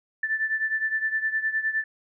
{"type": "beating tone pair", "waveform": "sine", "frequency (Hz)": [1760, 1769.7], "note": ["A6", "A6"], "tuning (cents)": [0, 10], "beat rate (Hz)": 9.7, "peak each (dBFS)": [-25, -29], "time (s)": [0.23, 1.84], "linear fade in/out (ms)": 5, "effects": []}